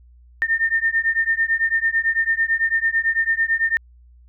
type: beating tone pair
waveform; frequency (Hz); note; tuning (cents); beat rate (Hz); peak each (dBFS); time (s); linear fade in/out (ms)
sine; 1810 / 1819; A6 / A#6; +48 / -43; 9; -20; 0.42-3.77; 0
effects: added 60 Hz sine -46 dBFS peak until 4.28 s